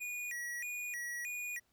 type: tone with vibrato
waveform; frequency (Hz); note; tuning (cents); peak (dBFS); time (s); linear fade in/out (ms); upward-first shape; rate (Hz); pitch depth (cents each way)
square; 2171; C#7; -37; -39; 0-1.6; 20; square; 1.6; 210
effects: pink hiss -75 dBFS RMS until 1.72 s